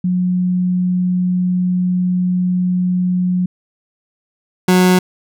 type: tone pair in turn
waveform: sine / 30% pulse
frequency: 181 / 182.89 Hz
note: F#3 / F#3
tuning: -38 / -20 cents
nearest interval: unison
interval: 18 cents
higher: second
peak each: -13 / -6 dBFS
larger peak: second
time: 0.04-3.46 / 4.68-4.99 s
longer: first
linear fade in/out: 5 ms
effects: none